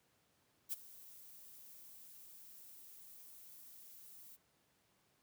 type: noise with ADSR envelope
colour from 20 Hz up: violet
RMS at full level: -38 dBFS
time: 0.69-4.37 s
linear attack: 38 ms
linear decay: 19 ms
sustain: -19 dB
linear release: 26 ms
effects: pink hiss -75 dBFS RMS until 5.22 s + high-pass 100 Hz 12 dB/octave